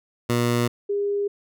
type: tone pair in turn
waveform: 15% pulse / sine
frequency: 120 / 405.3 Hz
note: B2 / G#4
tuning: -49 / -42 cents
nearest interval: octave + major sixth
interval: 2107 cents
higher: second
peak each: -13 / -21 dBFS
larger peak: first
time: 0.29-0.68 / 0.89-1.28 s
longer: neither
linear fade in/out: 10 ms
effects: none